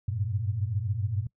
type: tone cluster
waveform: sine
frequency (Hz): 95 / 102.3 / 116.7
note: F#2 / G#2 / A#2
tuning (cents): +46 / -26 / +2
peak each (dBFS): -31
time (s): 0.08-1.27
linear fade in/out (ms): 5
effects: noise-tail reverb RT60 0.1 s tail -24 dB re dry